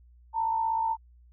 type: tone pair together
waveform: sine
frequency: 895.5 / 952 Hz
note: A5 / A#5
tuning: +30 / +36 cents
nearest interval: minor second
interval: 106 cents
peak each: -25 / -34 dBFS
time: 0.33-0.97 s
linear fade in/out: 50 ms
effects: added 60 Hz sine -53 dBFS peak until 1.32 s